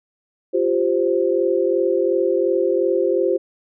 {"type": "chord", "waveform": "sine", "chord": "F suspended second", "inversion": "none", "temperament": "equal", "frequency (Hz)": [349.2, 392, 523.3], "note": ["F4", "G4", "C5"], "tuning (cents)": [0, 0, 0], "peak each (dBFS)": -20, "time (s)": [0.53, 3.38], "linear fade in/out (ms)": 20, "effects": []}